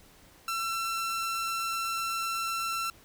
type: tone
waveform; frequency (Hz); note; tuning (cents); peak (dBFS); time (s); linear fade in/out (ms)
sawtooth; 1346; E6; +36; -26; 0.48-2.9; 2
effects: pink hiss -57 dBFS RMS until 3.04 s